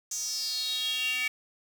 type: tone with high-pass filter sweep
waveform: square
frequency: 252.1 Hz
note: B3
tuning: 36 cents sharp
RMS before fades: -31 dBFS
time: 0.11-1.28 s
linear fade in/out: 5 ms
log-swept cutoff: 6500 to 2300 Hz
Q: 7.9
effects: 8-bit